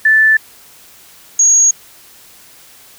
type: tone pair in turn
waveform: sine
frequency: 1756 / 6616 Hz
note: A6 / G#8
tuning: -4 / -8 cents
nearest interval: octave + major seventh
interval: 2296 cents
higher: second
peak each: -6 dBFS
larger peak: neither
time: 0.05-0.37 / 1.39-1.71 s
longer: neither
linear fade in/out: 5 ms
effects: white hiss -42 dBFS RMS until 2.98 s